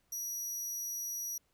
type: tone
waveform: sawtooth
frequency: 5800 Hz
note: F#8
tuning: 35 cents flat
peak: -34 dBFS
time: 0.12-1.38 s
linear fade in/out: 5 ms
effects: pink hiss -75 dBFS RMS until 1.53 s